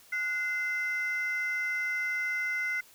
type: tone pair together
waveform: sine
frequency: 1461.8 / 2065 Hz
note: F#6 / C7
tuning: -21 / -23 cents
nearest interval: tritone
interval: 598 cents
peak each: -32 / -28 dBFS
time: 0.12-2.81 s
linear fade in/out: 10 ms
effects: tanh soft clip ceiling -25 dBFS + white hiss -57 dBFS RMS until 2.94 s